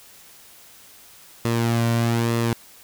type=tone with flanger; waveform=sawtooth; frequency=116.54 Hz; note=A#2; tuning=in tune; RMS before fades=-21 dBFS; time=1.45-2.53 s; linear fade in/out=0 ms; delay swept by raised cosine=1.3 to 2.4 ms; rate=1.1 Hz; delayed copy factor=-0.5; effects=white hiss -48 dBFS RMS until 2.83 s